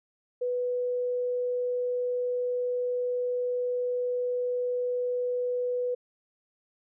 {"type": "tone", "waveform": "sine", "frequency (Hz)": 493.9, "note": "B4", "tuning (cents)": 0, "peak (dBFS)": -26, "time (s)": [0.41, 5.95], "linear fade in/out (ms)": 10, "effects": []}